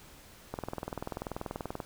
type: click train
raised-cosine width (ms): 1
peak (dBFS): -21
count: 27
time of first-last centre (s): 0.54-1.802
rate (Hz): 20.6
effects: pink hiss -54 dBFS RMS until 1.85 s